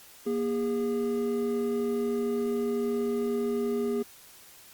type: tone pair together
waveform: triangle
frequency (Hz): 237 / 408.1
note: A#3 / G#4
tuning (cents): +29 / -30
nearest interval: major sixth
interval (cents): 941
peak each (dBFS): -28 / -26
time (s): 0.26-4.03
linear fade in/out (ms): 10
effects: white hiss -52 dBFS RMS until 4.73 s + Opus 48 kbps